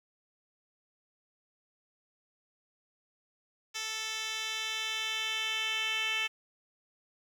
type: tone with band-pass filter sweep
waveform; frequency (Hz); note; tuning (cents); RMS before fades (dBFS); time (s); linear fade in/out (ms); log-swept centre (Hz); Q
10% pulse; 440; A4; 0; -34; 3.74-6.28; 20; 4500 to 2900; 3.2
effects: 9-bit